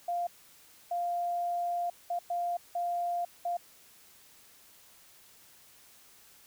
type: tone bursts at uneven times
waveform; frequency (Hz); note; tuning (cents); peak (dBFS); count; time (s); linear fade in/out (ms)
sine; 698.5; F5; 0; -29; 6; 0.08-0.27 / 0.91-1.9 / 2.1-2.19 / 2.3-2.57 / 2.75-3.25 / 3.45-3.57; 5
effects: white hiss -58 dBFS RMS until 6.46 s